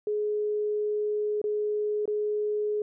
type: tone with dropouts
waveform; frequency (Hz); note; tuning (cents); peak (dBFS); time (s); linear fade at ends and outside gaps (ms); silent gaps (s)
sine; 420.4; G#4; +21; -25; 0.07-2.82; 2; 1.416-1.44 / 2.056-2.077
effects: none